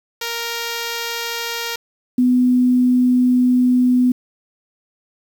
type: tone pair in turn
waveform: 5% pulse / sine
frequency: 466.2 / 249.8 Hz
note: A#4 / B3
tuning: 0 / +20 cents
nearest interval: major seventh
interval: 1080 cents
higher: first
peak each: -11 dBFS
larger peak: neither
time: 0.21-1.76 / 2.18-4.12 s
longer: second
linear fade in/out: 5 ms
effects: 7-bit